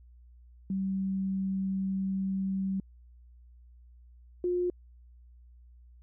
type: tone pair in turn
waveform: sine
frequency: 192.1 / 356.6 Hz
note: G3 / F4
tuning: -35 / +36 cents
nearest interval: major seventh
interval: 1071 cents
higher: second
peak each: -28 / -26 dBFS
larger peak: second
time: 0.7-2.8 / 4.44-4.7 s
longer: first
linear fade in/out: 2 ms
effects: added 60 Hz sine -52 dBFS peak until 6.02 s